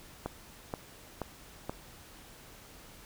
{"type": "click train", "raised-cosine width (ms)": 1, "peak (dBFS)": -20, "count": 4, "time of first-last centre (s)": [0.26, 1.695], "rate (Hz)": 2.09, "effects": ["pink hiss -53 dBFS RMS until 3.05 s"]}